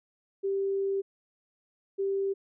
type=tone pair in turn; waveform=sine; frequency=392 / 392 Hz; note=G4 / G4; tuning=0 / 0 cents; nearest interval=unison; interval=0 cents; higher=neither; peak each=-26 dBFS; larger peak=neither; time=0.43-1.02 / 1.98-2.34 s; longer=first; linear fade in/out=20 ms; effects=none